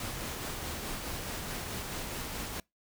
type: noise with tremolo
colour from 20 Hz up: pink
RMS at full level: -37 dBFS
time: 0-2.6 s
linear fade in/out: 2 ms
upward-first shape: sine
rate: 4.7 Hz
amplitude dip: 25%
effects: noise-tail reverb RT60 0.2 s tail -26 dB re dry